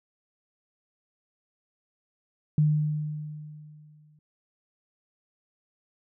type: tone with exponential decay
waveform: sine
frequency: 151.4 Hz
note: D#3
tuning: 47 cents flat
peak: -17 dBFS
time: 2.58-4.19 s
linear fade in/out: 2 ms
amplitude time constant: 350 ms
effects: none